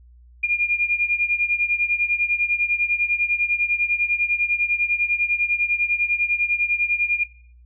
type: beating tone pair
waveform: sine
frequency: 2413 / 2423 Hz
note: D7 / D#7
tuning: +46 / -47 cents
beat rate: 10 Hz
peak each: -19 / -23 dBFS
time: 0.43-7.24 s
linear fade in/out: 10 ms
effects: noise-tail reverb RT60 0.5 s tail -18 dB re dry + added 60 Hz sine -46 dBFS peak until 7.65 s